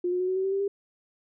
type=tone with pitch steps; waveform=sine; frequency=355.1 / 361.1 / 367.2 / 373.4 / 379.7 / 386.1 / 392.6 / 399.3 Hz; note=F4 / F#4 / F#4 / F#4 / F#4 / G4 / G4 / G4; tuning=+29 / -42 / -13 / +16 / +45 / -26 / +3 / +32 cents; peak=-24 dBFS; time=0.04-0.68 s; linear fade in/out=5 ms; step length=80 ms; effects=none